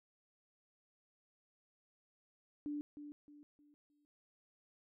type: tone with echo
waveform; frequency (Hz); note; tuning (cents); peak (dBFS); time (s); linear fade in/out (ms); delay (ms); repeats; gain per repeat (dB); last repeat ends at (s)
sine; 293.7; D4; 0; -38; 2.66-2.81; 0; 310; 4; -9; 4.05
effects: none